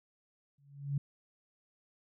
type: tone with exponential growth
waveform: sine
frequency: 141.1 Hz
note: C#3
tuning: 31 cents sharp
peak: -27 dBFS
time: 0.58-0.98 s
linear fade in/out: 5 ms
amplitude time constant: 86 ms
effects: none